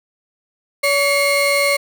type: tone pair together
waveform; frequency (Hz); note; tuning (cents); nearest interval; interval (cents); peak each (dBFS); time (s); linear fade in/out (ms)
35% pulse; 566.8 / 2156; C#5 / C#7; +38 / -49; octave + major seventh; 2313; -15 / -15; 0.83-1.77; 10
effects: none